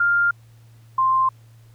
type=tone pair in turn; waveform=sine; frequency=1400 / 1048.8 Hz; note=F6 / C6; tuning=+4 / +4 cents; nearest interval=perfect fourth; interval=500 cents; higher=first; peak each=-15 dBFS; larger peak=neither; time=0-0.31 / 0.98-1.29 s; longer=neither; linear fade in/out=5 ms; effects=added 114 Hz sine -46 dBFS peak until 1.74 s + pink hiss -60 dBFS RMS until 1.74 s